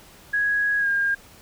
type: tone with pitch glide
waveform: sine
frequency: 1661.2 to 1613 Hz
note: G#6 to G6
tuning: 0 to +49 cents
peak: -19 dBFS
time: 0.33-1.15 s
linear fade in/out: 10 ms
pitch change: -51 cents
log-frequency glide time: 0.79-0.88 s
effects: pink hiss -49 dBFS RMS until 1.41 s